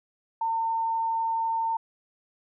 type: tone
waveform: sine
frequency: 906 Hz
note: A#5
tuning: 50 cents flat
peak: -24 dBFS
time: 0.41-1.77 s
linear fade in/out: 5 ms
effects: none